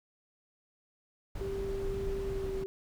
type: noise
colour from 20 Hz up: brown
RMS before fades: -38 dBFS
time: 1.35-2.64 s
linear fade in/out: 5 ms
type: tone with pitch glide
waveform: sine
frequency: 392 to 385.9 Hz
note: G4 to G4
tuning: 0 to -27 cents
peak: -34 dBFS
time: 1.41-2.66 s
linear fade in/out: 0 ms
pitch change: -27 cents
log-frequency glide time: 2.21-2.54 s
effects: none